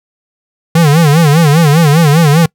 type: tone with vibrato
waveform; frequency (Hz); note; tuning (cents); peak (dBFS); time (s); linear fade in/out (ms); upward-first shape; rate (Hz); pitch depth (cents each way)
square; 155.56; D#3; 0; -5; 0.75-2.46; 5; sine; 5; 160
effects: noise-tail reverb RT60 0.1 s tail -25 dB re dry